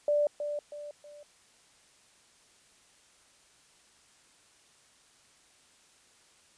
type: tone with echo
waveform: sine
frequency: 588 Hz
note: D5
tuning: 2 cents sharp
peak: -23 dBFS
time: 0.08-0.27 s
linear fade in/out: 2 ms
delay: 320 ms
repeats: 3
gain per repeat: -8 dB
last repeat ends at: 1.23 s
effects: white hiss -62 dBFS RMS until 6.57 s + resampled to 22050 Hz